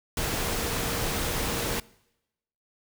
sine tone in noise, 466.2 Hz, A#4, in tune, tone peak -39 dBFS, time 0.17-1.8 s, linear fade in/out 2 ms, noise pink, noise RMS -29 dBFS, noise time 0.17-1.8 s, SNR -13 dB, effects noise-tail reverb RT60 0.9 s tail -23 dB re dry

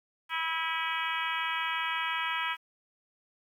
harmonic tone with a mistuned harmonic, 325.7 Hz, E4, 21 cents flat, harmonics 3 / 4 / 5 / 6 / 7 / 8 / 9 / 10, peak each -35 / -36 / -37 / -38 / -38 / -39 / -40 / -40 dBFS, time 0.29-2.57 s, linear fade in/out 50 ms, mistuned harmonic 8, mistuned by -52 cents, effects 10-bit

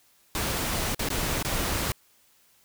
pink noise with dropouts, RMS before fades -28 dBFS, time 0.35-1.92 s, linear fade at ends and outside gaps 1 ms, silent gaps 0.947-0.993 / 1.088-1.102 / 1.427-1.448 s, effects white hiss -62 dBFS RMS until 2.64 s

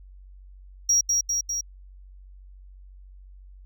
triangle tone with echo, 5670 Hz, F8, 25 cents sharp, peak -15 dBFS, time 0.89-1.01 s, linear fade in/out 5 ms, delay 200 ms, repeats 3, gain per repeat -3 dB, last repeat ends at 1.61 s, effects tanh soft clip ceiling -11 dBFS + added 47 Hz sine -44 dBFS peak until 3.65 s

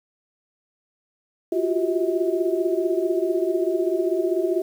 sine tone cluster, 345.5 / 361.2 / 385.8 / 641 Hz, F4 / F#4 / G4 / E5, -19 / -42 / -28 / -49 cents, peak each -24 / -24 / -26 / -28 dBFS, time 1.52-4.62 s, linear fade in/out 5 ms, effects 8-bit

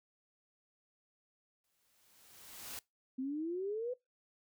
white noise with exponential growth, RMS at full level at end -43 dBFS, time 1.64-2.79 s, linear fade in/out 2 ms, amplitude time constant 250 ms
sine exponential sweep, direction up, 254.2 to 510 Hz, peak -35 dBFS, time 3.18-3.94 s, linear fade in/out 10 ms
effects noise-tail reverb RT60 0.2 s tail -23 dB re dry

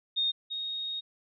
sine tone pair in turn, 3688 / 3733 Hz, A#7 / A#7, -19 / +2 cents, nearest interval unison, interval 21 cents, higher second, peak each -25 / -32 dBFS, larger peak first, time 0.16-0.32 / 0.5-1.01 s, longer second, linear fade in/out 20 ms, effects none

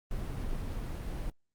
brown noise, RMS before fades -35 dBFS, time 0.11-1.3 s, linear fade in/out 2 ms, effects Opus 24 kbps

